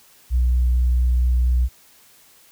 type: tone with vibrato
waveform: sine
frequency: 61.6 Hz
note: B1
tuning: 4 cents flat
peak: -13 dBFS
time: 0.3-1.69 s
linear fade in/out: 50 ms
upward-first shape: sine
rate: 4.4 Hz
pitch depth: 8 cents each way
effects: tanh soft clip ceiling -12 dBFS + white hiss -52 dBFS RMS until 2.51 s